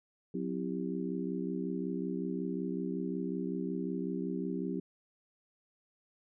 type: harmonic tone with a mistuned harmonic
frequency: 65.41 Hz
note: C2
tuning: in tune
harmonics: 3 / 4 / 5 / 6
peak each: -37 / -38 / -39 / -40 dBFS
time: 0.34-4.8 s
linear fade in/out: 5 ms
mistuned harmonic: 3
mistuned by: -120 cents
effects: none